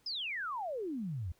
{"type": "exponential sweep", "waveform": "sine", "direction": "down", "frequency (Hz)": [5260, 78.4], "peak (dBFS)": -35, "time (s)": [0.06, 1.32], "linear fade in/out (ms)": 5, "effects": ["pink hiss -70 dBFS RMS until 1.39 s"]}